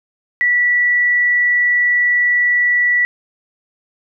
sine tone, 1950 Hz, B6, 23 cents flat, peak -11 dBFS, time 0.41-3.05 s, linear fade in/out 0 ms, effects none

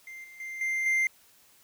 triangle tone with level steps, 2093 Hz, C7, in tune, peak -39 / -45 / -34 / -25 / -21 dBFS, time 0.07-1.07 s, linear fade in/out 2 ms, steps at 0.24 / 0.4 / 0.61 / 0.86 s, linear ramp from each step 2 ms, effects white hiss -60 dBFS RMS until 1.63 s

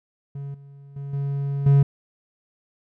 triangle tone with level steps, 140 Hz, C#3, 18 cents sharp, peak -28 / -40 / -28 / -21 / -10 dBFS, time 0.35-1.83 s, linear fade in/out 5 ms, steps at 0.54 / 0.96 / 1.13 / 1.66 s, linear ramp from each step 5 ms, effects none

